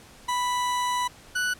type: tone pair in turn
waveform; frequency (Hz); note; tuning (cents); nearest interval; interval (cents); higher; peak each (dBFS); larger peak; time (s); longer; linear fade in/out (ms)
40% pulse; 987.8 / 1481.8; B5 / F#6; 0 / +2; perfect fifth; 702; second; -23; neither; 0.28-1.08 / 1.35-1.54; first; 10
effects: pink hiss -50 dBFS RMS until 1.59 s + low-pass 11000 Hz 12 dB/octave